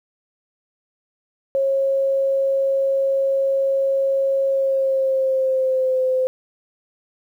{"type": "tone with pitch glide", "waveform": "sine", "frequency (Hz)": [543, 516.1], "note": ["C#5", "C5"], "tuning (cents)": [-36, -24], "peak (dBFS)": -16, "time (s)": [1.55, 6.27], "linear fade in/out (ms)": 0, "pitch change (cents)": -88, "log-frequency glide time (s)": [4.48, 6.01], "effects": ["9-bit"]}